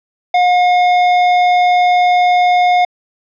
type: tone with hard clipping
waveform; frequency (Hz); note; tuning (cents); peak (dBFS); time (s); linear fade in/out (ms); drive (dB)
sine; 718; F5; +48; -10; 0.34-2.85; 5; 11
effects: low-pass 5000 Hz 12 dB/octave